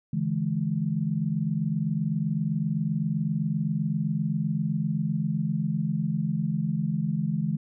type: tone cluster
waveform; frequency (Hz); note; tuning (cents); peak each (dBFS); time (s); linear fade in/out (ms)
sine; 143.4 / 163.5 / 211.2; D3 / E3 / G#3; -41 / -14 / +29; -30 / -27 / -29; 0.13-7.57; 5
effects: none